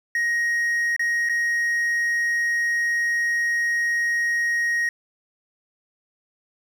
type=tone with dropouts; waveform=triangle; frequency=1879 Hz; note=A#6; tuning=13 cents sharp; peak=-18 dBFS; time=0.15-4.89 s; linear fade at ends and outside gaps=2 ms; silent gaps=0.964-0.994 / 1.289-1.295 s; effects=9-bit